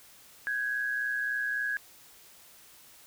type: tone pair together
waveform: sine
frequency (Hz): 1537.6 / 1661.2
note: G6 / G#6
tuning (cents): -34 / 0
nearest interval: minor second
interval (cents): 134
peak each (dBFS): -36 / -29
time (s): 0.47-1.77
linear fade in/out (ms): 0
effects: white hiss -55 dBFS RMS until 3.06 s

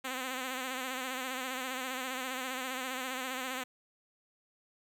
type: tone with vibrato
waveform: 5% pulse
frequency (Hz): 258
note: C4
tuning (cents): -24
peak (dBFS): -24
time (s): 0.04-3.64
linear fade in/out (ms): 10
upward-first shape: sine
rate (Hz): 15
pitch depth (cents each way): 53
effects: none

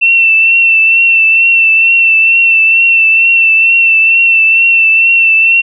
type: tone with vibrato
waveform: sine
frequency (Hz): 2688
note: E7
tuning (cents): +33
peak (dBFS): -4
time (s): 0.01-5.62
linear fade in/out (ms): 20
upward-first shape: triangle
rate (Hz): 2.2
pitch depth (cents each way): 33
effects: none

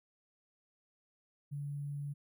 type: tone with sample-and-hold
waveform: sine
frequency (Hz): 143.6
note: D3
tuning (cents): -39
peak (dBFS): -37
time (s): 1.51-2.14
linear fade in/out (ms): 20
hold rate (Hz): 11025
effects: none

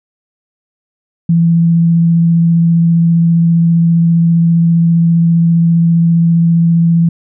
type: tone with vibrato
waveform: sine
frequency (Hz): 167.6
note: E3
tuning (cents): +29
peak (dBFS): -6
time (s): 1.29-7.09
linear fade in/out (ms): 5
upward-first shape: sine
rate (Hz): 15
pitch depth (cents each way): 10
effects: none

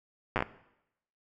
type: slowing click train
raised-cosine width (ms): 0.5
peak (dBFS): -13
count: 6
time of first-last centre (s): 0.36-0.424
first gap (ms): 8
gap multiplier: 1.24
effects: noise-tail reverb RT60 0.8 s tail -17 dB re dry

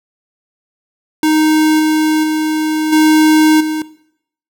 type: tone with level steps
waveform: square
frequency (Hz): 310.8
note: D#4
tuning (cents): -2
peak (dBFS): -10 / -12 / -15 / -8 / -18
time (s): 1.23-3.82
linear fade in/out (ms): 2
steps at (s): 1.79 / 2.23 / 2.92 / 3.6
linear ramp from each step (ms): 10
effects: noise-tail reverb RT60 0.7 s tail -17 dB re dry

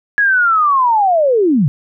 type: linear sweep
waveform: sine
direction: down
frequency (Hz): 1689 to 124.3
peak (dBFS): -9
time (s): 0.18-1.68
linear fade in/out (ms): 0
effects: none

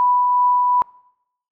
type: tone with tremolo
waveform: sine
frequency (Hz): 987.8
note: B5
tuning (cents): 0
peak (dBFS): -12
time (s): 0-0.82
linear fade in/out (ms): 0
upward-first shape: triangle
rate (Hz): 2.7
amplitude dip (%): 25
effects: noise-tail reverb RT60 0.8 s tail -24 dB re dry

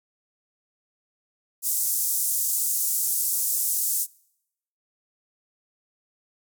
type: band-pass noise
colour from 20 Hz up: white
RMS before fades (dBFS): -25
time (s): 1.62-4.07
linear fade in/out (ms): 50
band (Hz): 6800 to 16000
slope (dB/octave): 24
effects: noise-tail reverb RT60 0.8 s tail -25 dB re dry

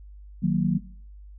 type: chord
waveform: sine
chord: D# minor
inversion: none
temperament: equal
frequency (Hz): 155.56 / 185 / 233.1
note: D#3 / F#3 / A#3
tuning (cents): 0 / 0 / 0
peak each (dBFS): -25 / -22 / -27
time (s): 0.42-0.79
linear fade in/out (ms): 20
effects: noise-tail reverb RT60 0.5 s tail -18 dB re dry + added 50 Hz sine -42 dBFS peak until 1.38 s

